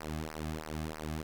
sawtooth tone with flanger, 77.78 Hz, D#2, in tune, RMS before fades -39 dBFS, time 0-1.23 s, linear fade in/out 5 ms, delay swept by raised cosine 0.27 to 2.17 ms, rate 3.1 Hz, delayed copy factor -1, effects none

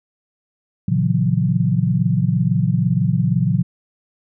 sine chord, F# dominant seventh, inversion first, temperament equal with one note detuned, 116.54 / 138.59 / 164.81 / 182.45 Hz, A#2 / C#3 / E3 / F#3, 0 / 0 / 0 / -24 cents, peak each -20 dBFS, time 0.88-3.63 s, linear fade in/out 5 ms, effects none

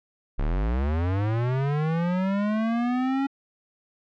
square linear sweep, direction up, 31.24 to 277.2 Hz, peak -23 dBFS, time 0.38-3.27 s, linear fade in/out 10 ms, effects low-pass 2000 Hz 12 dB/octave

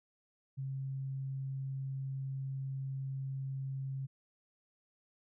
sine tone, 134.7 Hz, C#3, 49 cents flat, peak -36 dBFS, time 0.57-4.07 s, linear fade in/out 20 ms, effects none

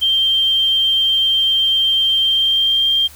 sine tone with pitch glide, 3156 to 3185 Hz, G7 to G7, +11 to +27 cents, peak -12 dBFS, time 0.01-3.08 s, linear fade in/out 20 ms, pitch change +16 cents, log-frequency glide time 2.21-2.86 s, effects added 74 Hz sine -43 dBFS peak until 3.15 s + white hiss -42 dBFS RMS until 3.15 s

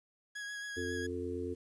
40% pulse tone with vibrato, 1661.2 Hz, G#6, in tune, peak -39 dBFS, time 0.35-1.07 s, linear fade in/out 10 ms, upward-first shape sine, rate 7.3 Hz, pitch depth 16 cents each way
harmonic tone, 88.8 Hz, F2, 29 cents sharp, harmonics 1 / 3 / 4 / 5, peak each -43 / -41 / -40 / -40 dBFS, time 0.76-1.55 s, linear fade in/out 20 ms
effects resampled to 22050 Hz + 11-bit

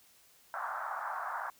white band-pass noise, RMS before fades -38 dBFS, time 0.54-1.5 s, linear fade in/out 0 ms, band 690 to 1500 Hz, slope 48 dB/octave, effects white hiss -63 dBFS RMS until 1.59 s

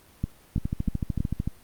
two click trains, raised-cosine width 5 ms, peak -14 / -13 dBFS, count 13 / 4, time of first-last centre 0.58-1.476 / 0.24-1.205 s, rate 13.4 / 3.11 Hz, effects pink hiss -55 dBFS RMS until 1.63 s + Opus 32 kbps

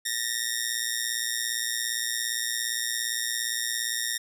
10% pulse ring-modulated tone, 1845 Hz, A#6, 18 cents flat, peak -15 dBFS, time 0.05-4.18 s, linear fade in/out 10 ms, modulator 58.7 Hz, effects none

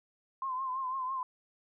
sine tone with vibrato, 1043 Hz, C6, 6 cents flat, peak -32 dBFS, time 0.42-1.23 s, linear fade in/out 2 ms, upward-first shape triangle, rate 6 Hz, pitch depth 70 cents each way, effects none

